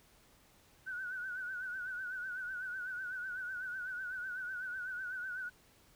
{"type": "tone with vibrato", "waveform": "sine", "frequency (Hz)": 1492, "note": "F#6", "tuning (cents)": 14, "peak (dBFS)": -38, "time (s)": [0.86, 5.5], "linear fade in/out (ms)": 20, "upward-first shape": "triangle", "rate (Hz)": 8, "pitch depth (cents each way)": 86, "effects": ["pink hiss -65 dBFS RMS until 5.95 s"]}